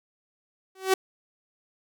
sawtooth tone with exponential growth, 380 Hz, F#4, 46 cents sharp, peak -12 dBFS, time 0.75-0.94 s, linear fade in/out 5 ms, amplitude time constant 40 ms, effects none

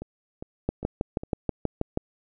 two click trains, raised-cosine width 2 ms, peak -22 / -11 dBFS, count 4 / 9, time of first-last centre 0.02-1.235 / 0.69-1.974 s, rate 2.47 / 6.23 Hz, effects none

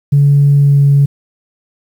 sine tone with pitch glide, 142.3 to 141.07 Hz, C#3 to C#3, +46 to +31 cents, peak -4 dBFS, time 0.12-1.06 s, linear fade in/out 10 ms, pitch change -15 cents, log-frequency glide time 0.56-0.8 s, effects tanh soft clip ceiling -1 dBFS + 7-bit

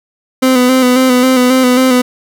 30% pulse tone with vibrato, 254.5 Hz, C4, 48 cents flat, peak -4 dBFS, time 0.42-2.02 s, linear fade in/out 10 ms, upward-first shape square, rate 3.7 Hz, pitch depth 34 cents each way, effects none

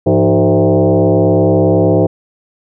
sine tone with frequency modulation, 103.83 Hz, G#2, in tune, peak -7 dBFS, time 0.06-2.07 s, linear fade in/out 10 ms, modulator 138 Hz, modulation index 3.9, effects none

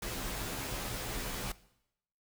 pink noise with comb filter, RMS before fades -38 dBFS, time 0.02-1.52 s, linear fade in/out 5 ms, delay 13 ms, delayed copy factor -0.75, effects noise-tail reverb RT60 0.8 s tail -19 dB re dry

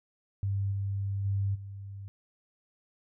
sine tone with level steps, 98.9 Hz, G2, 16 cents sharp, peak -27 / -29 / -26 / -39 dBFS, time 0.43-2.08 s, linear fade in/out 0 ms, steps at 0.71 / 1.24 / 1.54 s, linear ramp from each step 20 ms, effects none

